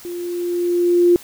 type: tone with level ramp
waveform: sine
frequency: 350 Hz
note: F4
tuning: 4 cents sharp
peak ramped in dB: -26 to -8 dBFS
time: 0.05-1.16 s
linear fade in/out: 0 ms
effects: white hiss -41 dBFS RMS until 1.23 s